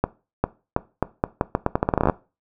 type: accelerating click train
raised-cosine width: 1 ms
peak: -4 dBFS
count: 19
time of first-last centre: 0.04-2.098 s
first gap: 400 ms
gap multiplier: 0.81
effects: noise-tail reverb RT60 0.3 s tail -19 dB re dry